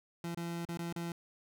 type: tone with dropouts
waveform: 30% pulse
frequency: 170 Hz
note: F3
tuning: 46 cents flat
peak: -34 dBFS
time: 0.24-1.12 s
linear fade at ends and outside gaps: 2 ms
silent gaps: 0.347-0.372 / 0.652-0.688 / 0.773-0.79 / 0.926-0.961 s
effects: none